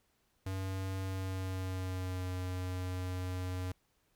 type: tone with pitch glide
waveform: square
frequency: 95.2 to 91.64 Hz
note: F#2 to F#2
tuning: +50 to -16 cents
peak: -36 dBFS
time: 0.46-3.72 s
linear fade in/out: 5 ms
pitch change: -66 cents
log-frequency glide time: 1.01-2.29 s
effects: pink hiss -75 dBFS RMS until 4.15 s